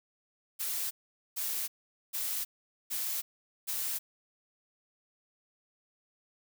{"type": "noise bursts", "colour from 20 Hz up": "blue", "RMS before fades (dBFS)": -34, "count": 5, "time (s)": [0.59, 3.99], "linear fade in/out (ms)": 20, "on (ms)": 320, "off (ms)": 450, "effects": []}